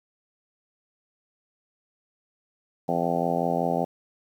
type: harmonic tone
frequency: 85.3 Hz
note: F2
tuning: 40 cents flat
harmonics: 2 / 3 / 4 / 5 / 6 / 7 / 8 / 9 / 10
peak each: -30 / -31 / -35 / -33 / -31 / -31 / -30 / -29 / -38 dBFS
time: 2.88-3.85 s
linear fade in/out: 10 ms
effects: 9-bit